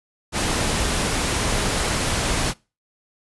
pink noise, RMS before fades -22 dBFS, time 0.32-2.54 s, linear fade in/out 50 ms, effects noise-tail reverb RT60 0.3 s tail -24 dB re dry + resampled to 24000 Hz

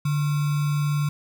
sine tone with sample-and-hold, 146.83 Hz, D3, in tune, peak -20 dBFS, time 0.05-1.09 s, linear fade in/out 5 ms, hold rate 1225 Hz, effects none

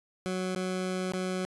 20% pulse tone with dropouts, 185 Hz, F#3, in tune, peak -25 dBFS, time 0.26-1.45 s, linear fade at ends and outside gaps 0 ms, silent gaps 0.549-0.56 / 1.12-1.136 s, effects resampled to 24000 Hz

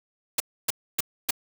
white noise bursts, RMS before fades -23 dBFS, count 4, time 0.38-1.308 s, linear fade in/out 5 ms, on 22 ms, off 280 ms, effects none

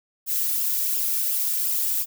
violet noise with flanger, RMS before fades -24 dBFS, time 0.26-2.06 s, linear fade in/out 50 ms, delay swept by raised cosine 0.48 to 1.98 ms, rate 2.8 Hz, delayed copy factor -0.55, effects none

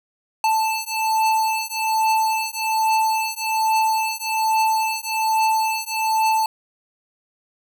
square beating tone pair, 880 / 881.2 Hz, A5 / A5, 0 / +2 cents, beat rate 1.2 Hz, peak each -22 dBFS, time 0.44-6.46 s, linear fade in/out 2 ms, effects none

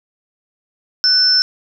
sine tone pair together, 1494 / 5324 Hz, F#6 / E8, +16 / +16 cents, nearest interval octave + minor seventh, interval 2200 cents, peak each -22 / -10 dBFS, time 1.04-1.42 s, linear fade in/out 0 ms, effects none

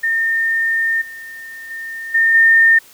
sine tone with level steps, 1818 Hz, A#6, 44 cents flat, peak -14 / -30 / -25 / -10 / -7 dBFS, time 0.03-2.79 s, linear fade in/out 10 ms, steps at 1.01 / 1.7 / 2.14 / 2.34 s, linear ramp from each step 10 ms, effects white hiss -45 dBFS RMS until 2.93 s

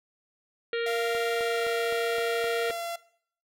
harmonic tone, 466.2 Hz, A#4, in tune, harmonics 1 / 3 / 4 / 5 / 6 / 7 / 8 / 9, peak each -27 / -37 / -38 / -41 / -42 / -43 / -47 / -46 dBFS, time 0.73-2.71 s, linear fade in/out 2 ms
sawtooth tone with pitch glide, 690 to 682.1 Hz, F5 to F5, -21 to -41 cents, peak -28 dBFS, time 0.86-2.96 s, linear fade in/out 5 ms, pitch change -20 cents, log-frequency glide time 1.34-1.77 s
click train, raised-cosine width 1 ms, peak -29 dBFS, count 7, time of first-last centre 1.15-2.7 s, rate 3.87 Hz
effects noise-tail reverb RT60 0.6 s tail -19 dB re dry

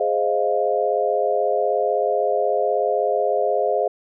sine chord, F minor seventh, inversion first, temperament equal with one note detuned, 417 / 523.3 / 622.3 / 698.5 Hz, Ab4 / C5 / Eb5 / F5, +7 / 0 / 0 / 0 cents, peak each -23 dBFS, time 0-3.88 s, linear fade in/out 5 ms, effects none

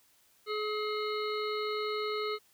harmonic tone, 424.4 Hz, G#4, 38 cents sharp, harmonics 1 / 3 / 5 / 7 / 9 / 10, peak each -33 / -37 / -41 / -48 / -45 / -43 dBFS, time 0.46-2.39 s, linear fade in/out 50 ms, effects white hiss -66 dBFS RMS until 2.53 s

